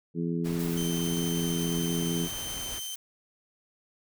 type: harmonic tone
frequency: 84.4 Hz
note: E2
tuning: 41 cents sharp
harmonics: 2 / 3 / 4 / 5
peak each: -29 / -33 / -35 / -37 dBFS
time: 0.14-2.29 s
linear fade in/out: 50 ms
type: noise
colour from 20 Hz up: pink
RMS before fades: -41 dBFS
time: 0.44-2.8 s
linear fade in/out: 20 ms
type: noise with tremolo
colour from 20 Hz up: blue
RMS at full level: -41 dBFS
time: 0.59-2.96 s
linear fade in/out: 5 ms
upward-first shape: triangle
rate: 9 Hz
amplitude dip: 30%
type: tone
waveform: 20% pulse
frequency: 3105 Hz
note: G7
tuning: 17 cents flat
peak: -30 dBFS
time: 0.77-2.95 s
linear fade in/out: 5 ms
effects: none